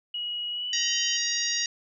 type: tone with pitch glide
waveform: sine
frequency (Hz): 2906 to 3058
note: F#7 to G7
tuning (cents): -32 to -44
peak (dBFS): -29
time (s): 0.14-1.17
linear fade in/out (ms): 5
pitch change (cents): +88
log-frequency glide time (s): 0.51-0.96
type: harmonic tone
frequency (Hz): 944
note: A#5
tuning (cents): +22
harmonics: 2 / 3 / 4 / 5 / 6 / 7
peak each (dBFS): -33 / -34 / -34 / -31 / -30 / -33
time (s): 0.73-1.66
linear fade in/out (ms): 2
effects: none